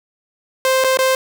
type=tone with dropouts; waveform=sawtooth; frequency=523.3 Hz; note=C5; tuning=in tune; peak=-9 dBFS; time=0.65-1.15 s; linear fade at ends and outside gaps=1 ms; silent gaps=0.84-0.845 / 0.972-0.989 s; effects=none